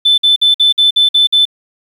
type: tone bursts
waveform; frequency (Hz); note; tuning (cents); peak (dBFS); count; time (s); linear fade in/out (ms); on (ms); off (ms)
sine; 3520; A7; 0; -5; 8; 0.05-1.454; 10; 130; 52
effects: tanh soft clip ceiling -2 dBFS + 7-bit